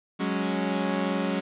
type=chord; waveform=sawtooth; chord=F# suspended second; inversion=none; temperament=equal; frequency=185 / 207.7 / 277.2 Hz; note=F#3 / G#3 / C#4; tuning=0 / 0 / 0 cents; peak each=-25 / -26 / -26 dBFS; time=0.19-1.41 s; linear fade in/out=20 ms; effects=resampled to 8000 Hz + 9-bit